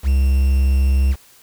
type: tone with quantisation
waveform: triangle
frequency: 66.9 Hz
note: C2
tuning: 39 cents sharp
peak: -10 dBFS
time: 0.03-1.16 s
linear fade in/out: 50 ms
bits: 6
effects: white hiss -49 dBFS RMS until 1.42 s